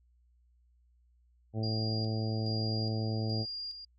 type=harmonic tone; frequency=110 Hz; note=A2; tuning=in tune; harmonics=1 / 2 / 3 / 4 / 5 / 6 / 7; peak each=-31 / -37 / -41 / -43 / -45 / -47 / -48 dBFS; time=1.53-3.46 s; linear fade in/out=50 ms
type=tone with tremolo; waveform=sine; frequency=4811 Hz; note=D8; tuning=41 cents sharp; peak=-36 dBFS; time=1.63-3.85 s; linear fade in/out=5 ms; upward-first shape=square; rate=1.2 Hz; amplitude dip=55%
effects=added 60 Hz sine -63 dBFS peak until 3.98 s + MP3 64 kbps